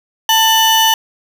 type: tone pair together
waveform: 35% pulse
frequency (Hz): 890 / 2971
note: A5 / F#7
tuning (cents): +20 / +6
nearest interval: octave + major sixth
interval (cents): 2086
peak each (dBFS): -10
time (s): 0.29-0.94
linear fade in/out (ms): 2
effects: none